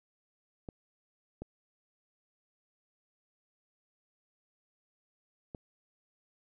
clicks, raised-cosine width 2 ms, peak -28 / -27 / -28 dBFS, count 3, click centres 0.688 / 1.42 / 5.548 s, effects none

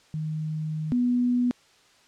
sine tone pair in turn, 155.56 / 245.4 Hz, D#3 / B3, 0 / -11 cents, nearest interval minor sixth, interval 789 cents, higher second, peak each -27 / -20 dBFS, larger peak second, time 0.14-0.92 / 0.92-1.51 s, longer first, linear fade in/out 0 ms, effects white hiss -58 dBFS RMS until 2.07 s + low-pass 6000 Hz 12 dB/octave

